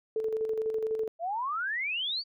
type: tone with tremolo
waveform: sine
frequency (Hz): 440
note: A4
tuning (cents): 0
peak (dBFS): -26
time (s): 0.16-1.08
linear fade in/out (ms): 2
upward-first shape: square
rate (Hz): 12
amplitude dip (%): 45
type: exponential sweep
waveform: sine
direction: up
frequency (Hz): 643 to 4699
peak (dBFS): -29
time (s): 1.19-2.24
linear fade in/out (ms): 50
effects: none